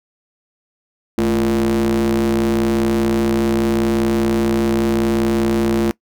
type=ring-modulated tone; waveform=square; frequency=62.9 Hz; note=B1; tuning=32 cents sharp; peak=-12 dBFS; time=1.18-5.91 s; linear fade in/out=0 ms; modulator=282 Hz; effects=noise-tail reverb RT60 0.1 s tail -22 dB re dry